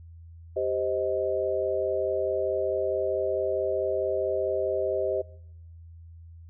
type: chord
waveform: sine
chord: C minor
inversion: second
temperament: just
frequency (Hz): 392.4 / 523.3 / 627.9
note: G4 / C5 / Eb5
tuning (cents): +2 / 0 / +16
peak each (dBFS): -29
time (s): 0.56-5.22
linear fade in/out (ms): 10
effects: noise-tail reverb RT60 0.8 s tail -23 dB re dry + added 83 Hz sine -44 dBFS peak until 6.49 s